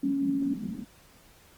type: band-pass noise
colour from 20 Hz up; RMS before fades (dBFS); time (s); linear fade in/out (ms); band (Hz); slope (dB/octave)
white; -36; 0.03-0.85; 10; 180 to 250; 48
type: tone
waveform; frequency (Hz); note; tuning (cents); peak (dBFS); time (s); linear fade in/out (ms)
sine; 277.2; C#4; 0; -25; 0.03-0.54; 5
effects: pink hiss -57 dBFS RMS until 1.57 s + Opus 24 kbps